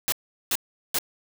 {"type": "noise bursts", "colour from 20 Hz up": "white", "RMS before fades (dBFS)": -24, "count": 3, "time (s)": [0.08, 0.986], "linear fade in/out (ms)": 0, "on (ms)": 42, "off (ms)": 390, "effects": []}